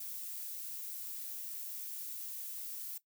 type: noise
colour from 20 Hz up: violet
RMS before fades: -43 dBFS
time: 0-2.98 s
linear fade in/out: 5 ms
effects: noise-tail reverb RT60 0.1 s tail -17 dB re dry